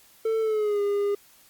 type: tone with pitch glide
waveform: triangle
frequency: 445.5 to 406.2 Hz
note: A4 to G#4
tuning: +22 to -38 cents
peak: -20 dBFS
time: 0.25-1.15 s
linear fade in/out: 5 ms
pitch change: -160 cents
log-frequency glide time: 0.4-0.81 s
effects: white hiss -56 dBFS RMS until 1.49 s + Opus 48 kbps